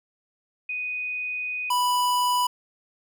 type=tone pair in turn; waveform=sine / square; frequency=2489 / 987.8 Hz; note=D#7 / B5; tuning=0 / 0 cents; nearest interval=octave + major third; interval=1600 cents; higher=first; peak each=-27 / -21 dBFS; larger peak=second; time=0.69-1.7 / 1.7-2.47 s; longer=first; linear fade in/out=5 ms; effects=none